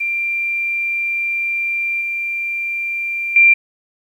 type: tone with level steps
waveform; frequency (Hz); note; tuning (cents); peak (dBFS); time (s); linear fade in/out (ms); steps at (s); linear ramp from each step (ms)
sine; 2372; D7; +17; -17 / -19 / -6; 0-3.54; 10; 2.01 / 3.36; 2
effects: 8-bit